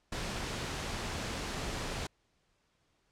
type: noise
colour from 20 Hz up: pink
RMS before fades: -37 dBFS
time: 0.12-2.07 s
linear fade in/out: 5 ms
effects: pink hiss -74 dBFS RMS until 3.11 s + low-pass 7000 Hz 12 dB/octave